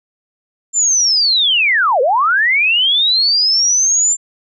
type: linear two-way sweep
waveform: sine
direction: down then up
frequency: 7320 to 467.7 to 7320 Hz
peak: -10 dBFS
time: 0.73-4.17 s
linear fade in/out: 50 ms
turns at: 2.01 s
effects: none